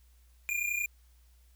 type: tone pair together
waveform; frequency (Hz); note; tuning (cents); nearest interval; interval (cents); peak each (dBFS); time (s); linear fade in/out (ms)
square; 2395 / 2426; D7 / D#7; +33 / -44; unison; 23; -34 / -33; 0.49-0.86; 0
effects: added 60 Hz sine -58 dBFS peak until 1.55 s + white hiss -70 dBFS RMS until 1.55 s